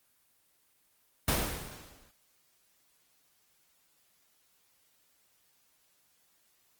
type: noise with exponential decay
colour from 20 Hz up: pink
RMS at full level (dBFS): -25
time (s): 1.28-2.11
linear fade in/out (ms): 2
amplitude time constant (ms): 180
effects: white hiss -70 dBFS RMS until 6.79 s + Opus 24 kbps